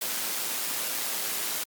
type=noise with amplitude modulation; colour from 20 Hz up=white; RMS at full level=-29 dBFS; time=0.01-1.64 s; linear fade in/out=10 ms; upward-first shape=sine; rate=113 Hz; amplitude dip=35%; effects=high-pass 200 Hz 12 dB/octave + Opus 48 kbps